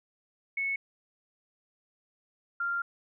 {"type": "tone pair in turn", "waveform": "sine", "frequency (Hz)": [2203, 1391.3], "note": ["C#7", "F6"], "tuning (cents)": [-11, -7], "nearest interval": "minor sixth", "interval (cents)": 796, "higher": "first", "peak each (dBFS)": -28, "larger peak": "neither", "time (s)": [[0.57, 0.76], [2.6, 2.82]], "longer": "second", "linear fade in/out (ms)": 5, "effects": []}